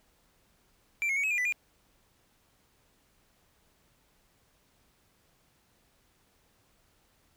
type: tone with pitch steps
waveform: triangle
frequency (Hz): 2350 / 2168 / 2242 / 2564 / 2415 / 1988 / 2418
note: D7 / C#7 / C#7 / E7 / D7 / B6 / D7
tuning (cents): +1 / -39 / +19 / -49 / +48 / +11 / +50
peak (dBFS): -25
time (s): 1.02-1.524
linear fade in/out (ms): 0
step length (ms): 72
effects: pink hiss -68 dBFS RMS until 7.36 s